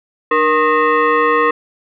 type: tone with frequency modulation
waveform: sine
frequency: 301.7 Hz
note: D4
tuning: 47 cents sharp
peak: -10 dBFS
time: 0.31-1.51 s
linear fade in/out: 5 ms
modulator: 773 Hz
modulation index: 2
effects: none